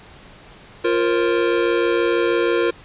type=chord; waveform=square; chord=F suspended fourth; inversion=none; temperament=equal with one note detuned; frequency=349.2 / 466.2 / 532.4 Hz; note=F4 / Bb4 / C5; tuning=0 / 0 / +30 cents; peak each=-20 / -20 / -26 dBFS; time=0.84-2.71 s; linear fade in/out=10 ms; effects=pink hiss -44 dBFS RMS until 2.84 s + resampled to 8000 Hz